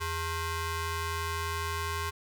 sawtooth ring-modulated tone, 493.9 Hz, B4, in tune, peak -24 dBFS, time 0-2.11 s, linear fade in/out 20 ms, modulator 578 Hz, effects none

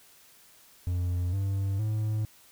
triangle tone with pitch steps, 88.7 / 97.85 / 107.95 Hz, F2 / G2 / A2, +27 / -3 / -33 cents, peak -24 dBFS, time 0.87-2.25 s, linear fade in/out 0 ms, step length 460 ms, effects white hiss -57 dBFS RMS until 2.51 s

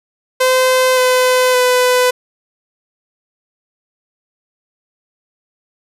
sawtooth tone with pitch steps, 514 / 507.2 / 500.5 Hz, C5 / B4 / B4, -31 / +46 / +23 cents, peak -6 dBFS, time 0.4-2.11 s, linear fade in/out 10 ms, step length 570 ms, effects resampled to 32000 Hz + 8-bit

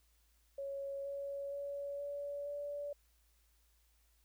sine tone with pitch steps, 554 / 559.8 / 565.6 / 571.6 / 577.5 Hz, C#5 / C#5 / C#5 / D5 / D5, -1 / +17 / +35 / -47 / -29 cents, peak -39 dBFS, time 0.58-2.93 s, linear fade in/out 5 ms, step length 470 ms, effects added 56 Hz sine -70 dBFS peak until 4.24 s + white hiss -75 dBFS RMS until 4.24 s

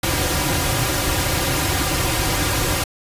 pink noise with comb filter, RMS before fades -20 dBFS, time 0.03-2.84 s, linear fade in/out 5 ms, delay 4.6 ms, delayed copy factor -0.8, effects resampled to 32000 Hz

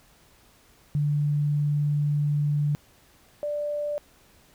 sine tone pair in turn, 146.8 / 588.8 Hz, D3 / D5, 0 / +4 cents, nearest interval 2 octaves, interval 2404 cents, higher second, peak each -21 / -26 dBFS, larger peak first, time 0.95-2.75 / 3.43-3.98 s, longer first, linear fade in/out 0 ms, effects pink hiss -58 dBFS RMS until 4.54 s

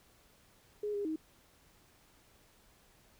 sine tone with pitch steps, 417.2 / 406.8 / 315 Hz, G#4 / G#4 / D#4, +8 / -36 / +21 cents, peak -33 dBFS, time 0.83-1.16 s, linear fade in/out 5 ms, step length 110 ms, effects pink hiss -65 dBFS RMS until 3.19 s

